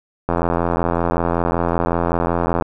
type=click train; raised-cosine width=1 ms; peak=-4 dBFS; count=200; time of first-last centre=0.29-2.623 s; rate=85.3 Hz; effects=none